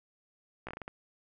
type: slowing click train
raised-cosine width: 0.5 ms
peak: -25 dBFS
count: 7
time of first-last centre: 0.67-0.879 s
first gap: 16 ms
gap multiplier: 1.31
effects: none